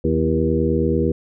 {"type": "harmonic tone with a mistuned harmonic", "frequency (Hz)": 79.9, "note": "D#2", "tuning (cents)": 47, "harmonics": [1, 2, 3, 4, 5, 6], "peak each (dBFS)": [-23, -23, -23, -23, -23, -23], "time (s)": [0.04, 1.12], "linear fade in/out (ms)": 5, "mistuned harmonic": 4, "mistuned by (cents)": 57, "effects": []}